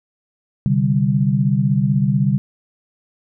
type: chord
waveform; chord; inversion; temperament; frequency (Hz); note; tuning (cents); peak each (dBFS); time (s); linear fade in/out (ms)
sine; C suspended second; none; equal; 130.81 / 146.83 / 196; C3 / D3 / G3; 0 / 0 / 0; -18; 0.66-2.38; 0
effects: none